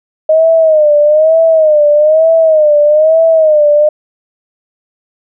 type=tone with vibrato; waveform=sine; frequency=621 Hz; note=D#5; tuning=3 cents flat; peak=-4 dBFS; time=0.29-3.89 s; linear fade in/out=5 ms; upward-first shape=sine; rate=1.1 Hz; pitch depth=92 cents each way; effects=none